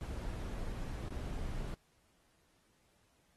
brown noise with dropouts, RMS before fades -40 dBFS, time 0.01-1.74 s, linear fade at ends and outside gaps 0 ms, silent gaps 0.48-0.483 / 1.085-1.106 s, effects pink hiss -73 dBFS RMS until 3.36 s + AAC 32 kbps

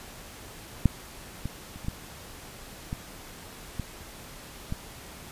clicks, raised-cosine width 5 ms, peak -6 / -19 / -30 / -29 / -17 / -19 / -18 / -18 dBFS, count 8, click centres 0.857 / 1.456 / 1.76 / 1.847 / 1.884 / 2.929 / 3.797 / 4.724 s, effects pink hiss -45 dBFS RMS until 5.31 s + resampled to 32000 Hz

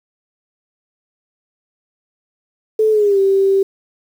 sine tone with pitch glide, 434.9 to 389.7 Hz, A4 to G4, -20 to -10 cents, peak -10 dBFS, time 2.79-3.63 s, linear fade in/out 5 ms, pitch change -190 cents, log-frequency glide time 2.91-3.19 s, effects 7-bit

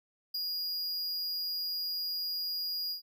square tone with ADSR envelope, 4864 Hz, D#8, 40 cents flat, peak -31 dBFS, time 0.34-3.02 s, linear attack 9 ms, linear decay 8 ms, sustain -2 dB, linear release 110 ms, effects none

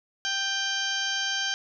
harmonic tone with a mistuned harmonic, 784 Hz, G5, in tune, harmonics 1 / 2 / 3 / 4 / 5 / 6 / 7 / 8, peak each -39 / -30 / -41 / -30 / -40 / -36 / -37 / -36 dBFS, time 0.25-1.54 s, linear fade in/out 0 ms, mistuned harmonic 3, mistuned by +34 cents, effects none

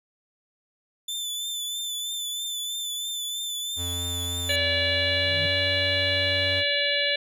sawtooth tone with vibrato, 3520 Hz, A7, in tune, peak -26 dBFS, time 1.08-4.56 s, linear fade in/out 5 ms, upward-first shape triangle, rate 3.1 Hz, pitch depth 38 cents each way
square tone with pitch glide, 87.31 to 93.04 Hz, F2 to F#2, 0 to +10 cents, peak -32 dBFS, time 3.76-6.64 s, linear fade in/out 50 ms, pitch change +110 cents, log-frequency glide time 4.72-5.57 s
harmonic tone, 574 Hz, D5, 40 cents flat, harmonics 1 / 3 / 4 / 5 / 6 / 7, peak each -29 / -29 / -29 / -29 / -29 / -29 dBFS, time 4.49-7.16 s, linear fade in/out 5 ms
triangle tone with exponential growth, 155.56 Hz, D#3, in tune, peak -29 dBFS, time 5-5.46 s, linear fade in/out 0 ms, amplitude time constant 100 ms
effects none

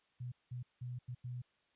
sine tone bursts at uneven times, 123.47 Hz, B2, in tune, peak -40 dBFS, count 5, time 0.2-0.32 / 0.51-0.63 / 0.81-0.99 / 1.08-1.15 / 1.24-1.42 s, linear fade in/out 10 ms, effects white hiss -75 dBFS RMS until 1.75 s + resampled to 8000 Hz

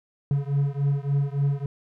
triangle beating tone pair, 139.5 / 143 Hz, C#3 / D3, +11 / -46 cents, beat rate 3.5 Hz, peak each -22 / -23 dBFS, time 0.31-1.66 s, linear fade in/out 2 ms, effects none

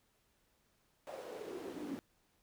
brown noise with high-pass filter sweep, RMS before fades -45 dBFS, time 1.07-1.99 s, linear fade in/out 0 ms, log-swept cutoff 590 to 250 Hz, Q 4.9, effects pink hiss -75 dBFS RMS until 2.42 s

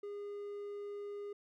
triangle tone, 408.4 Hz, G#4, 29 cents flat, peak -39 dBFS, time 0.03-1.33 s, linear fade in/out 5 ms, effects none

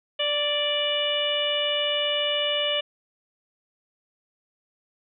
harmonic tone with a mistuned harmonic, 587.3 Hz, D5, in tune, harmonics 1 / 2 / 3 / 4 / 5 / 6, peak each -27 / -37 / -36 / -33 / -25 / -32 dBFS, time 0.19-2.81 s, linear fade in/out 10 ms, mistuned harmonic 2, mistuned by -16 cents, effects none

